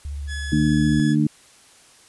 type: tone with vibrato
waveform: sine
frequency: 71.7 Hz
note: D2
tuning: 41 cents flat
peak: -27 dBFS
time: 0.05-1 s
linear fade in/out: 0 ms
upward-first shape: triangle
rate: 16 Hz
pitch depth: 73 cents each way
type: tone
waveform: sawtooth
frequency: 1698 Hz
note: G#6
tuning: 38 cents sharp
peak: -27 dBFS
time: 0.27-1.16 s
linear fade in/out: 50 ms
type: harmonic tone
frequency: 75.1 Hz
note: D2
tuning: 39 cents sharp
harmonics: 2 / 3 / 4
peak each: -20 / -20 / -20 dBFS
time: 0.52-1.27 s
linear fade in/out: 5 ms
effects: white hiss -51 dBFS RMS until 2.08 s + resampled to 24000 Hz

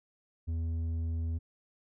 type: tone with low-pass filter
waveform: square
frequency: 82.3 Hz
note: E2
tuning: 2 cents flat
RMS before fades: -33 dBFS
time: 0.47-1.39 s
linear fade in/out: 20 ms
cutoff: 180 Hz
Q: 0.82
effects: none

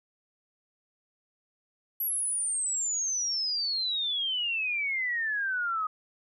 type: exponential sweep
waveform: sine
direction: down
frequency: 11840 to 1244.5 Hz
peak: -27 dBFS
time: 2-5.87 s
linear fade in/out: 5 ms
effects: none

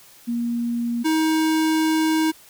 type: tone pair in turn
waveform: sine / square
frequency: 236.3 / 316.5 Hz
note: A#3 / D#4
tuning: +24 / +30 cents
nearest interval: perfect fourth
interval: 506 cents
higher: second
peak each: -21 / -18 dBFS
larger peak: second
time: 0.27-1.04 / 1.04-2.32 s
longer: second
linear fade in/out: 20 ms
effects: white hiss -49 dBFS RMS until 2.49 s

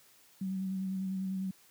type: tone with vibrato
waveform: sine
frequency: 190 Hz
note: F#3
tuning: 46 cents sharp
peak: -32 dBFS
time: 0.41-1.51 s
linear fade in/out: 5 ms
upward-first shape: square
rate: 10 Hz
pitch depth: 17 cents each way
effects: white hiss -62 dBFS RMS until 1.7 s + high-pass 80 Hz 12 dB/octave

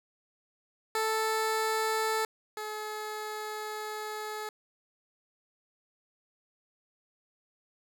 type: tone pair in turn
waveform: 15% pulse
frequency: 440 / 427.5 Hz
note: A4 / A4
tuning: 0 / -50 cents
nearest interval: unison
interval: 50 cents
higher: first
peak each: -21 / -29 dBFS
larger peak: first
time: 0.95-2.25 / 2.57-4.49 s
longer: second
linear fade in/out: 2 ms
effects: none

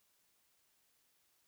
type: silence
effects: white hiss -75 dBFS RMS until 1.47 s

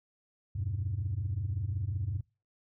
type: chord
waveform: sine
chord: E minor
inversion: none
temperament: equal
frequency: 82.41 / 98 / 123.47 Hz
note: E2 / G2 / B2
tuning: 0 / 0 / 0 cents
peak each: -37 / -31 / -37 dBFS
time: 0.55-2.21 s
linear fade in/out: 10 ms
effects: noise-tail reverb RT60 0.3 s tail -25 dB re dry + tanh soft clip ceiling -25 dBFS

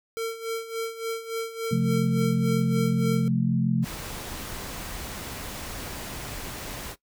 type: tone with tremolo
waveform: square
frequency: 453.7 Hz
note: A#4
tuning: 47 cents flat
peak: -26 dBFS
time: 0.17-3.28 s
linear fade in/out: 0 ms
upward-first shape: sine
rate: 3.5 Hz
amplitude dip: 75%
type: chord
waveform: sine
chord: F major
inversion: second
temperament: equal with one note detuned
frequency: 132.72 / 174.61 / 220 Hz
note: C3 / F3 / A3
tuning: +25 / 0 / 0 cents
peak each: -25 dBFS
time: 1.71-3.85 s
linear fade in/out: 10 ms
type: noise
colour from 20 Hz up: pink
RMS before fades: -36 dBFS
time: 3.82-6.96 s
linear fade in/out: 50 ms
effects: noise-tail reverb RT60 0.1 s tail -18 dB re dry

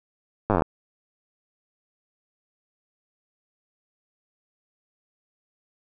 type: slowing click train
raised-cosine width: 1 ms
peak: -7 dBFS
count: 12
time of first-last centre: 0.5-0.621 s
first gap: 9 ms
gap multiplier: 1.04
effects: none

